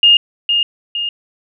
sine tone with echo, 2835 Hz, F7, 25 cents sharp, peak -5 dBFS, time 0.03-0.17 s, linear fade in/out 2 ms, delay 460 ms, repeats 2, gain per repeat -6 dB, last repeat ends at 1.09 s, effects none

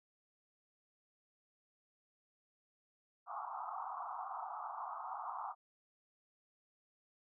pink band-pass noise, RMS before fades -44 dBFS, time 3.26-5.55 s, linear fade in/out 50 ms, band 710 to 1300 Hz, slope 96 dB/octave, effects none

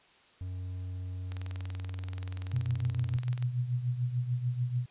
triangle tone with pitch glide, 91.7 to 92.55 Hz, F#2 to F#2, -15 to +1 cents, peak -33 dBFS, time 0.41-3.17 s, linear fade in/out 0 ms, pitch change +16 cents, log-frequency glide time 1.05-1.89 s
click train, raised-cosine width 0.2 ms, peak -27 dBFS, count 45, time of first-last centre 1.32-3.425 s, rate 20.9 Hz
sine tone with tremolo, 123.47 Hz, B2, in tune, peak -25 dBFS, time 2.53-4.86 s, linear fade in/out 10 ms, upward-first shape triangle, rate 6.8 Hz, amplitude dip 75%
effects white hiss -61 dBFS RMS until 4.9 s + resampled to 8000 Hz

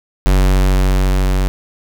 square tone with level ramp, 47.05 Hz, F#1, 30 cents sharp, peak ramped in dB -9 to -13 dBFS, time 0.26-1.48 s, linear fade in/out 0 ms, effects none

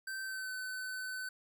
square tone with pitch glide, 1552 to 1514.8 Hz, G6 to F#6, -18 to +40 cents, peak -39 dBFS, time 0.07-1.29 s, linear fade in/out 5 ms, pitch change -42 cents, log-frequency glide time 0.23-0.52 s, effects none

